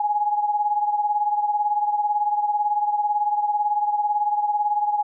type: beating tone pair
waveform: sine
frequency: 830.6 / 848.6 Hz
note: G#5 / G#5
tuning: 0 / +37 cents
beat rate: 18 Hz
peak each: -20 / -26 dBFS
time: 0-5.03 s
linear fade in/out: 5 ms
effects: none